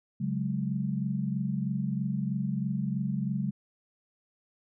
sine chord, C# suspended fourth, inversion none, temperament just, 138.59 / 184.79 / 207.9 Hz, C#3 / F#3 / G#3, 0 / -2 / +2 cents, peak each -32 dBFS, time 0.2-3.51 s, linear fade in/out 10 ms, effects none

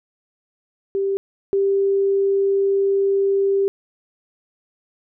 sine tone pair in turn, 392.3 / 393.8 Hz, G4 / G4, +1 / +8 cents, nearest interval unison, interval 7 cents, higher second, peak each -18 / -15 dBFS, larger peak second, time 0.95-1.17 / 1.53-3.68 s, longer second, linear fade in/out 0 ms, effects none

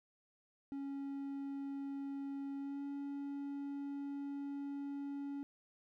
triangle tone with pitch glide, 277.2 to 281.4 Hz, C#4 to C#4, 0 to +26 cents, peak -38 dBFS, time 0.72-5.43 s, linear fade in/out 0 ms, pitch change +26 cents, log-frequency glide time 2.58-2.83 s, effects none

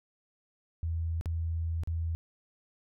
sine tone with dropouts, 82.41 Hz, E2, in tune, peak -29 dBFS, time 0.83-2.15 s, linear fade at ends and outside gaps 0 ms, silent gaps 1.211-1.258 / 1.835-1.874 s, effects none

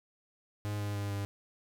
45% pulse tone with pitch steps, 103.83 / 102.76 / 101.69 / 100.64 Hz, G#2 / G#2 / G#2 / G2, 0 / -18 / -36 / +46 cents, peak -33 dBFS, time 0.65-1.25 s, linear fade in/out 0 ms, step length 150 ms, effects none

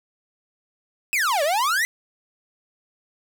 45% pulse exponential two-way sweep, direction down then up, 2673 to 554.4 to 2052 Hz, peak -19 dBFS, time 1.13-1.85 s, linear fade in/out 0 ms, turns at 1.43 s, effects none

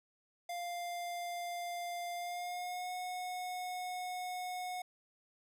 square tone with pitch glide, 698.5 to 728.6 Hz, F5 to F#5, 0 to -27 cents, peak -39 dBFS, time 0.49-4.82 s, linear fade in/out 5 ms, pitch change +73 cents, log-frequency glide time 2.14-2.92 s, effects none

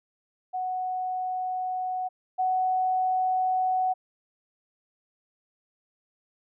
sine tone pair in turn, 740 / 744.2 Hz, F#5 / F#5, 0 / +10 cents, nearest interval unison, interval 10 cents, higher second, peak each -27 / -22 dBFS, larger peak second, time 0.53-2.09 / 2.38-3.94 s, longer neither, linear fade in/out 20 ms, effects none

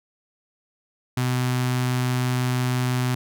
sawtooth tone with notch filter, 126 Hz, B2, 35 cents sharp, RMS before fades -23 dBFS, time 1.17-3.15 s, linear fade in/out 5 ms, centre 500 Hz, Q 1.3, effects none

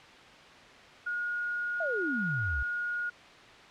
sine tone, 1438 Hz, F#6, 50 cents flat, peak -30 dBFS, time 1.06-3.1 s, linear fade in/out 10 ms
sine exponential sweep, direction down, 698.5 to 58.8 Hz, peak -31 dBFS, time 1.8-2.63 s, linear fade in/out 5 ms
effects white hiss -51 dBFS RMS until 3.7 s + low-pass 3000 Hz 12 dB/octave

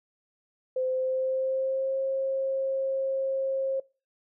sine tone with pitch glide, 515 to 535.9 Hz, C5 to C5, -28 to +41 cents, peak -25 dBFS, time 0.76-3.8 s, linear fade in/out 5 ms, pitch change +69 cents, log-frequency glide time 0.86-1.98 s, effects noise-tail reverb RT60 0.3 s tail -22 dB re dry

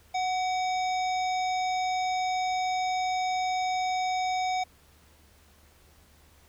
harmonic tone with a mistuned harmonic, 740 Hz, F#5, in tune, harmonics 1 / 3 / 5 / 7 / 9, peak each -26 / -36 / -40 / -43 / -45 dBFS, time 0.14-4.64 s, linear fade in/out 10 ms, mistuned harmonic 3, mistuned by +41 cents, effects added 75 Hz sine -60 dBFS peak until 6.48 s + pink hiss -60 dBFS RMS until 6.48 s

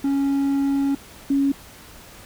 triangle / sine tone pair in turn, 277.2 / 277.2 Hz, C#4 / C#4, 0 / 0 cents, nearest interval unison, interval 0 cents, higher neither, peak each -16 dBFS, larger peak neither, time 0.04-0.95 / 1.3-1.52 s, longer first, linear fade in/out 5 ms, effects pink hiss -44 dBFS RMS until 2.25 s

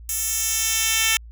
10% pulse tone with high-pass filter sweep, 445.3 Hz, A4, 21 cents sharp, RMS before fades -22 dBFS, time 0.09-1.17 s, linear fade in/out 2 ms, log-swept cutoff 8900 to 2900 Hz, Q 0.99, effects added 57 Hz sine -38 dBFS peak until 1.31 s

